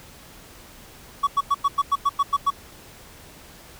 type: tone bursts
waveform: triangle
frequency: 1127 Hz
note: C#6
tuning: 28 cents sharp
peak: -14 dBFS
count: 10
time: 1.23-2.505 s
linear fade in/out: 10 ms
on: 42 ms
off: 95 ms
effects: pink hiss -46 dBFS RMS until 3.79 s